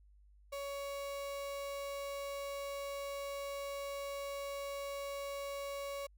35% pulse tone, 560 Hz, C#5, 18 cents sharp, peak -38 dBFS, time 0.52-6.07 s, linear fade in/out 10 ms, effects added 50 Hz sine -60 dBFS peak until 6.17 s

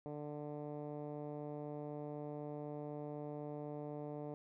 10% pulse tone with low-pass filter, 148 Hz, D3, 14 cents sharp, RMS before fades -45 dBFS, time 0.06-4.34 s, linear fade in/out 0 ms, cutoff 600 Hz, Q 1.1, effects none

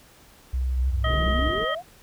sine tone with vibrato, 64 Hz, C2, 38 cents flat, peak -22 dBFS, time 0.53-1.51 s, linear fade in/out 10 ms, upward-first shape triangle, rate 17 Hz, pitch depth 8 cents each way
sine exponential sweep, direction up, 53.1 to 760 Hz, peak -29 dBFS, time 0.76-1.83 s, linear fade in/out 50 ms
harmonic tone, 632 Hz, D#5, 27 cents sharp, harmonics 1 / 2 / 3 / 5, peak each -29 / -28 / -30 / -32 dBFS, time 1.04-1.75 s, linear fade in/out 5 ms
pink low-pass noise, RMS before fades -33 dBFS, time 1.06-1.65 s, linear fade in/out 10 ms, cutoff 510 Hz, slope 96 dB/octave
effects pink hiss -53 dBFS RMS until 2.02 s

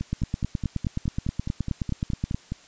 two click trains, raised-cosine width 5 ms, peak -16 / -13 dBFS, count 13 / 22, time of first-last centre 0.01-2.52 / 0.13-2.345 s, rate 4.78 / 9.48 Hz, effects white hiss -52 dBFS RMS until 2.67 s + resampled to 16000 Hz

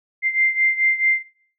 sine beating tone pair, 2090 / 2094.6 Hz, C7 / C7, -2 / +1 cents, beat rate 4.6 Hz, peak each -17 / -21 dBFS, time 0.22-1.23 s, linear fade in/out 50 ms, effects noise-tail reverb RT60 0.5 s tail -20 dB re dry

